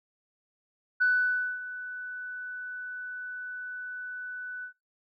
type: tone with ADSR envelope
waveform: sine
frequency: 1492 Hz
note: F#6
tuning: 14 cents sharp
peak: -19 dBFS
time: 1-4.73 s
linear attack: 19 ms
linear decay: 570 ms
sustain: -16 dB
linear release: 93 ms
effects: noise-tail reverb RT60 0.3 s tail -26 dB re dry + tanh soft clip ceiling -15 dBFS